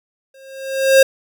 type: tone with exponential growth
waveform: square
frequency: 536 Hz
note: C5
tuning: 42 cents sharp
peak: -5 dBFS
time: 0.34-1.03 s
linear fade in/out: 5 ms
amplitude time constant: 150 ms
effects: none